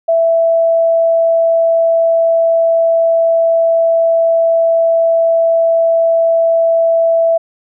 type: tone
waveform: sine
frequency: 662 Hz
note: E5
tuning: 7 cents sharp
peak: -8 dBFS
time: 0.08-7.38 s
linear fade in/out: 10 ms
effects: none